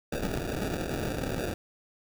violet noise with sample-and-hold, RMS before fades -32 dBFS, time 0.12-1.54 s, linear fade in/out 5 ms, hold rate 1050 Hz, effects none

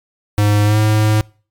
square tone with pitch glide, 103.83 to 107.43 Hz, G#2 to A2, 0 to -41 cents, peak -11 dBFS, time 0.38-1.21 s, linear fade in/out 0 ms, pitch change +59 cents, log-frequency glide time 0.64-0.78 s, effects noise-tail reverb RT60 0.4 s tail -25 dB re dry + MP3 96 kbps

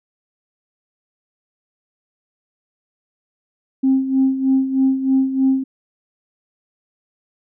sine tone with tremolo, 265.7 Hz, C4, 27 cents sharp, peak -10 dBFS, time 3.83-5.64 s, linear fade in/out 10 ms, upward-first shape sine, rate 3.2 Hz, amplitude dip 70%, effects tanh soft clip ceiling -7 dBFS

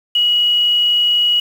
sine tone with quantisation, 2912 Hz, F#7, 28 cents flat, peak -11 dBFS, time 0.15-1.4 s, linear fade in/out 5 ms, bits 6, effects none

